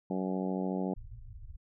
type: harmonic tone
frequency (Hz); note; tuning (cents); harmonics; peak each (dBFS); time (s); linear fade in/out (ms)
93.7; F#2; +22; 2 / 3 / 4 / 5 / 6 / 7 / 8 / 9; -33 / -37 / -39 / -41 / -43 / -44 / -45 / -46; 0.1-0.94; 5
type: low-pass noise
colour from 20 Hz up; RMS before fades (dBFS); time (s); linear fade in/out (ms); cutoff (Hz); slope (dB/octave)
pink; -46; 0.96-1.57; 10; 120; 96
effects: none